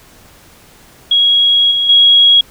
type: tone with level steps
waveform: sine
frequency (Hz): 3310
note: G#7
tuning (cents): -6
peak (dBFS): -7 / -11 / -4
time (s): 1.11-2.41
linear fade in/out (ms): 5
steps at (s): 1.71 / 1.89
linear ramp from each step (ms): 5
effects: pink hiss -43 dBFS RMS until 2.5 s